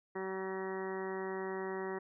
harmonic tone, 190 Hz, F#3, 46 cents sharp, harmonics 1 / 2 / 3 / 4 / 5 / 6 / 7 / 8 / 9 / 10, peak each -46 / -38 / -50 / -48 / -47 / -51 / -53 / -54 / -54 / -48 dBFS, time 0.15-1.99 s, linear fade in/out 10 ms, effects none

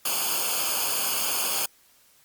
white noise with comb filter, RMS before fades -26 dBFS, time 0.05-1.66 s, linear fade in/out 5 ms, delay 0.52 ms, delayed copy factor -0.85, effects white hiss -59 dBFS RMS until 2.24 s + Opus 48 kbps

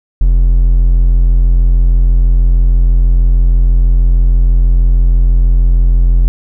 triangle tone, 43.12 Hz, F1, 21 cents flat, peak -3 dBFS, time 0.21-6.28 s, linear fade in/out 0 ms, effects none

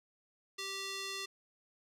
square tone with band-pass filter, 390 Hz, G4, 9 cents flat, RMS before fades -41 dBFS, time 0.58-1.26 s, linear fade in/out 10 ms, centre 4400 Hz, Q 1.1, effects none

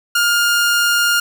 sawtooth tone, 1412 Hz, F6, 19 cents sharp, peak -9 dBFS, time 0.15-1.2 s, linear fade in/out 5 ms, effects none

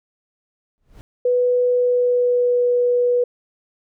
brown noise with exponential growth, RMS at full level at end -34 dBFS, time 0.78-1.01 s, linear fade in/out 0 ms, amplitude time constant 49 ms
sine tone with pitch glide, 493.9 to 488.8 Hz, B4 to B4, 0 to -18 cents, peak -14 dBFS, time 1.25-3.24 s, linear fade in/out 5 ms, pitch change -18 cents, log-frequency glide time 1.67-2.65 s
effects none

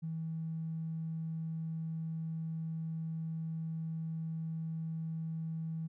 triangle tone with tanh clipping, 161.6 Hz, E3, 34 cents flat, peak -35 dBFS, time 0.02-5.88 s, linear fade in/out 20 ms, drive 2 dB, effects none

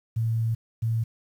sine tone pair in turn, 113.5 / 113.5 Hz, A#2 / A#2, -46 / -46 cents, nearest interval unison, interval 0 cents, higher neither, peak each -22 / -22 dBFS, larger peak neither, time 0.16-0.55 / 0.82-1.04 s, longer first, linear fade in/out 10 ms, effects 9-bit

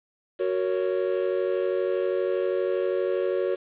triangle chord, F# major, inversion none, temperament just, 370 / 462.5 / 555 Hz, F#4 / A#4 / C#5, 0 / -14 / +2 cents, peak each -24 / -27 / -26 dBFS, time 0.39-3.56 s, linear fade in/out 20 ms, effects resampled to 8000 Hz + 8-bit

